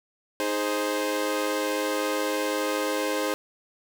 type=chord; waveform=sawtooth; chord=Ab major; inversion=second; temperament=equal; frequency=311.1 / 415.3 / 523.3 Hz; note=Eb4 / Ab4 / C5; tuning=0 / 0 / 0 cents; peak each=-26 / -27 / -24 dBFS; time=0.4-3.34 s; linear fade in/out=0 ms; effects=none